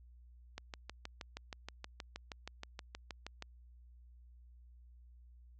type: click train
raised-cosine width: 0.2 ms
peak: -26 dBFS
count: 19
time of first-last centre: 0.58-3.424 s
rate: 6.33 Hz
effects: added 60 Hz sine -56 dBFS peak until 5.59 s + low-pass 7000 Hz 12 dB/octave